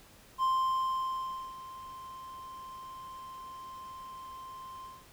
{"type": "tone with ADSR envelope", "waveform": "triangle", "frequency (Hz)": 1046.5, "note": "C6", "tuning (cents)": 0, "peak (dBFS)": -23, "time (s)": [0.38, 5.06], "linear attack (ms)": 48, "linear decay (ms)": 1100, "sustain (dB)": -18, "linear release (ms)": 210, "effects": ["pink hiss -57 dBFS RMS until 5.12 s"]}